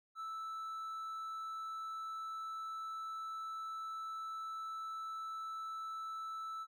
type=tone; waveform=triangle; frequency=1316 Hz; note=E6; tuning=3 cents flat; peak=-39 dBFS; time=0.15-6.67 s; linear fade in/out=50 ms; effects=none